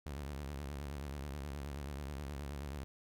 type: tone with vibrato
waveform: sawtooth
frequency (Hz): 70.8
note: C#2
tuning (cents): +37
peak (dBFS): -37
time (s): 0.06-2.84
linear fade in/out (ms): 0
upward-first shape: sine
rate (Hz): 9.4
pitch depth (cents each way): 120
effects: none